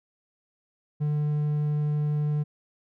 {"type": "tone", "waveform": "triangle", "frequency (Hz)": 149, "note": "D3", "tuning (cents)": 25, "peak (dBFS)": -21, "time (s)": [1, 2.44], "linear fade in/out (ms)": 20, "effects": []}